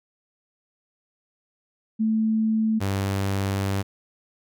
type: tone pair in turn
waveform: sine / sawtooth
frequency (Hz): 220 / 98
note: A3 / G2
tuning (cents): 0 / 0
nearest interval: octave + major second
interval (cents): 1400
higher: first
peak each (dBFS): -19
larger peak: neither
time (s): 1.99-2.8 / 2.8-3.83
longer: second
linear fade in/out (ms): 20
effects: none